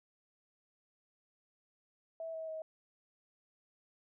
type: tone with pitch steps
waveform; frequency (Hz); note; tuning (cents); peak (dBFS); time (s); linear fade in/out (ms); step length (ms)
sine; 653 / 643 / 635; E5 / E5 / D#5; -17 / -43 / +35; -39; 2.2-2.62; 2; 140
effects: none